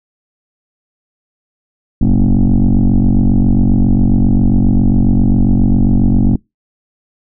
sine tone with frequency modulation, 113.8 Hz, A#2, 41 cents flat, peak -5 dBFS, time 2.01-6.36 s, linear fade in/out 5 ms, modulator 47.4 Hz, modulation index 3.3, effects noise-tail reverb RT60 0.2 s tail -26 dB re dry + tanh soft clip ceiling -5 dBFS

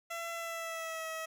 15% pulse tone with pitch glide, 673 to 643 Hz, E5 to E5, +36 to -43 cents, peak -31 dBFS, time 0.1-1.26 s, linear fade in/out 10 ms, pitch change -79 cents, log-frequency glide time 0.34-1.08 s, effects none

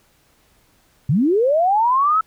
sine linear sweep, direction up, 118.1 to 1324 Hz, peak -13 dBFS, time 1.09-2.21 s, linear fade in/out 5 ms, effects pink hiss -58 dBFS RMS until 2.26 s

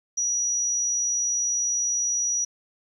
sine tone, 5820 Hz, F#8, 29 cents flat, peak -22 dBFS, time 0.17-2.45 s, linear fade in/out 10 ms, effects 10-bit

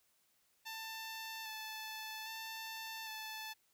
10% pulse tone with vibrato, 882 Hz, A5, 4 cents sharp, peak -35 dBFS, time 0.65-3.54 s, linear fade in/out 20 ms, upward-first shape square, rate 0.62 Hz, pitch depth 16 cents each way, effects white hiss -75 dBFS RMS until 3.73 s

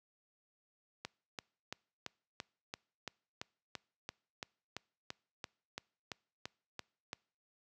click train, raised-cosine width 0.2 ms, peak -23 dBFS, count 19, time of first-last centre 1.05-7.131 s, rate 2.96 Hz, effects noise-tail reverb RT60 0.5 s tail -26 dB re dry + high-pass 80 Hz 12 dB/octave

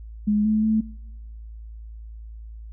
sine tone with pitch steps, 209.3 / 215.6 / 218.5 Hz, G#3 / A3 / A3, +14 / -35 / -12 cents, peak -17 dBFS, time 0.27-0.81 s, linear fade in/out 10 ms, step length 180 ms, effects noise-tail reverb RT60 1.0 s tail -24 dB re dry + added 55 Hz sine -36 dBFS peak until 2.72 s

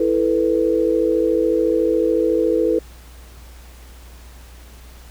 sine chord, E suspended fourth, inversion none, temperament equal, 329.6 / 440 / 493.9 Hz, E4 / A4 / B4, 0 / 0 / 0 cents, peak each -19 dBFS, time 0-2.79 s, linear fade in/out 5 ms, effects added 60 Hz sine -39 dBFS peak until 5.1 s + pink hiss -47 dBFS RMS until 5.1 s

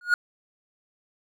triangle tone with exponential growth, 1440 Hz, F#6, 47 cents flat, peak -11 dBFS, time 0.01-0.14 s, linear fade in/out 2 ms, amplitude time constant 27 ms, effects none

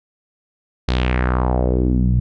sawtooth tone with low-pass filter sweep, 62.4 Hz, B1, 19 cents sharp, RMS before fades -17 dBFS, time 0.88-2.2 s, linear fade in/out 5 ms, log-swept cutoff 4400 to 130 Hz, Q 2.8, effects none

